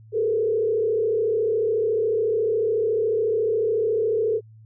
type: tone with frequency modulation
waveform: sine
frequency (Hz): 440.4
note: A4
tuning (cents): +2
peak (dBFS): -19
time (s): 0.12-4.41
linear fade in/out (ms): 50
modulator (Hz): 34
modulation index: 1
effects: added 110 Hz sine -45 dBFS peak until 4.65 s